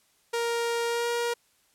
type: tone with pitch glide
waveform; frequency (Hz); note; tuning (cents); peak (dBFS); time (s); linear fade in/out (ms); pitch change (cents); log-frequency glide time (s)
sawtooth; 468.1 to 473.8; A#4 to A#4; +7 to +28; -22; 0.33-1.34; 10; +21; 0.86-1.08
effects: white hiss -66 dBFS RMS until 1.74 s + low-pass 12000 Hz 12 dB/octave